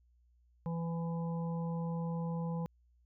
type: harmonic tone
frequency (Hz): 167.1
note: E3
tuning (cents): +24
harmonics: 1 / 3 / 5 / 6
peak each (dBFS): -34 / -44 / -48 / -50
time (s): 0.66-2.66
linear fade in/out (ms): 0
effects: added 60 Hz sine -65 dBFS peak until 3.05 s

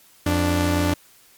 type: tone pair together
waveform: sawtooth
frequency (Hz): 87.31 / 293.4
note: F2 / D4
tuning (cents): 0 / -2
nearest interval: octave + major sixth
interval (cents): 2098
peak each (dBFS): -17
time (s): 0.26-0.94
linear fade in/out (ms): 5
effects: white hiss -53 dBFS RMS until 1.37 s + MP3 96 kbps

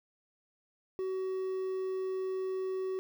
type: tone with quantisation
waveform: triangle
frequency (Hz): 377.1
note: F#4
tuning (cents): +33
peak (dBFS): -30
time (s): 0.99-2.99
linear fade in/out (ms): 0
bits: 10
effects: none

